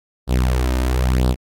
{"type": "tone with flanger", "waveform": "sawtooth", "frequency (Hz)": 63, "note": "B1", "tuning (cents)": 35, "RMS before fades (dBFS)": -17, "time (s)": [0.27, 1.36], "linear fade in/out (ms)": 50, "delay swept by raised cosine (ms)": [0.22, 3.32], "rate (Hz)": 1, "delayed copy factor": 0.7, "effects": ["AAC 64 kbps"]}